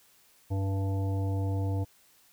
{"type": "harmonic tone", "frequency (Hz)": 97.2, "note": "G2", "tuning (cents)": -14, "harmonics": [1, 3, 5, 7, 9], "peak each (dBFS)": [-27, -37, -41, -44, -46], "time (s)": [0.5, 1.85], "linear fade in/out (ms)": 20, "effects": ["white hiss -62 dBFS RMS until 2.32 s"]}